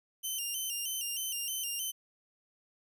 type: tone with vibrato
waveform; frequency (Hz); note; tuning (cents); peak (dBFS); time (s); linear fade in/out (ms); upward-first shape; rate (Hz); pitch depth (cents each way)
10% pulse; 2932; F#7; -16; -26; 0.23-1.92; 20; square; 3.2; 78
effects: none